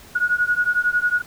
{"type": "beating tone pair", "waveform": "sine", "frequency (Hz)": [1448, 1459], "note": ["F#6", "F#6"], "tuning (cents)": [-38, -25], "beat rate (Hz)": 11, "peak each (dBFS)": -20, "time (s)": [0.15, 1.22], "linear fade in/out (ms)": 10, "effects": ["pink hiss -45 dBFS RMS until 1.26 s"]}